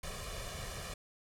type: noise with comb filter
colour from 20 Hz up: pink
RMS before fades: -42 dBFS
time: 0.03-0.94 s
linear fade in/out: 5 ms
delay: 1.7 ms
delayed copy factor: +0.8
effects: low-pass 11000 Hz 12 dB/octave